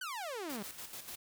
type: exponential sweep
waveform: sawtooth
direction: down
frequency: 1568 to 188.5 Hz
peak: -35 dBFS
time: 0.01-0.63 s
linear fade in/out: 5 ms
type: noise with tremolo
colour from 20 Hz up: white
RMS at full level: -45 dBFS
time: 0.49-1.16 s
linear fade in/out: 10 ms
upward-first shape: square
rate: 6.8 Hz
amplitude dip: 55%
effects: none